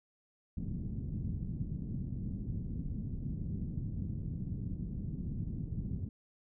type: low-pass noise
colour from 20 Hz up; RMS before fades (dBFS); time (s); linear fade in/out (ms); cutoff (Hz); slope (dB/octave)
white; -38; 0.57-6.09; 5; 200; 24
effects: none